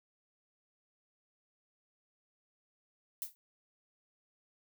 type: noise with exponential decay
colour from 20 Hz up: violet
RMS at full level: -34 dBFS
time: 3.22-3.35 s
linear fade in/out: 0 ms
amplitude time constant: 28 ms
effects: none